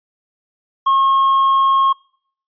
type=tone; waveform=triangle; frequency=1082 Hz; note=C#6; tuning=42 cents flat; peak=-9 dBFS; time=0.86-1.93 s; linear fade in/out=10 ms; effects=noise-tail reverb RT60 0.6 s tail -25 dB re dry + resampled to 11025 Hz